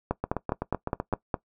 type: two click trains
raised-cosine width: 1 ms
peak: -11 / -14 dBFS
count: 7 / 8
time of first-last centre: 0.11-1.342 / 0.24-1.127 s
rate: 4.87 / 7.89 Hz
effects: noise-tail reverb RT60 0.1 s tail -19 dB re dry